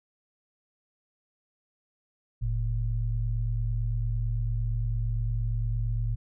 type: tone pair together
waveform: sine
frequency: 44.58 / 113.4 Hz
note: F1 / A#2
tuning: +36 / -47 cents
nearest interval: octave + major third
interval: 1617 cents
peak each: -28 dBFS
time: 2.41-6.16 s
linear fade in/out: 20 ms
effects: none